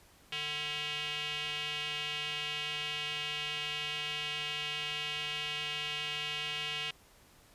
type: tone with band-pass filter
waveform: square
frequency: 149.6 Hz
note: D3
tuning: 32 cents sharp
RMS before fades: -37 dBFS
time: 0.32-6.91 s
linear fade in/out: 5 ms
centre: 2900 Hz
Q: 4.2
effects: pink hiss -61 dBFS RMS until 7.54 s + resampled to 32000 Hz